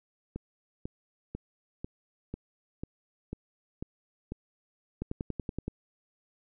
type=two click trains; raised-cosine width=3 ms; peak=-23 / -20 dBFS; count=9 / 8; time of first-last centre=0.36-4.32 / 5.02-5.68 s; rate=2.02 / 10.6 Hz; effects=none